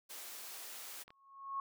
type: high-pass noise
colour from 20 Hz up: white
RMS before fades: -48 dBFS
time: 0.09-1.04 s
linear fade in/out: 20 ms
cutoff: 390 Hz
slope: 12 dB/octave
type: clicks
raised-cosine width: 0.3 ms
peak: -39 dBFS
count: 2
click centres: 1.08 / 1.105 s
type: tone with exponential growth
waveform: sine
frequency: 1095 Hz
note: C#6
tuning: 22 cents flat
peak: -34 dBFS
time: 1.09-1.6 s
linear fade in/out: 2 ms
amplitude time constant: 110 ms
effects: none